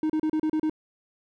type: tone bursts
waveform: triangle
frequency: 311.2 Hz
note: D#4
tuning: in tune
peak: -20 dBFS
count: 7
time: 0.03-0.697 s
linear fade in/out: 2 ms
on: 67 ms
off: 33 ms
effects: none